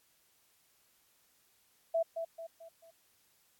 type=tone with echo; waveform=sine; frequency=661 Hz; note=E5; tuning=5 cents sharp; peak=-27 dBFS; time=1.94-2.03 s; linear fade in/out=10 ms; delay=220 ms; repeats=4; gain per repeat=-7 dB; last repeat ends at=2.91 s; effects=white hiss -70 dBFS RMS until 3.59 s + AAC 64 kbps